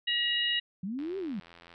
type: harmonic tone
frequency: 956 Hz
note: A#5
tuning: 43 cents sharp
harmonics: 2 / 3 / 4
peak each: -32 / -28 / -34 dBFS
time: 0.07-0.6 s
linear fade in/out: 10 ms
type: linear two-way sweep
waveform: sine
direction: up then down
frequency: 174.61 to 400 to 174.61 Hz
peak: -32 dBFS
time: 0.83-1.4 s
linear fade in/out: 5 ms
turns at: 1.18 s
type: click train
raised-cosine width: 0.3 ms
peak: -35 dBFS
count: 65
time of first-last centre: 0.99-1.739 s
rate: 85.4 Hz
effects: none